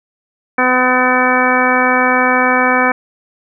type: harmonic tone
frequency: 253.1 Hz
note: B3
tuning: 43 cents sharp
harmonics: 1 / 2 / 3 / 4 / 5 / 6 / 7 / 9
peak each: -18 / -18 / -18 / -18 / -18 / -18 / -18 / -18 dBFS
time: 0.58-2.92 s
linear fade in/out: 5 ms
effects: none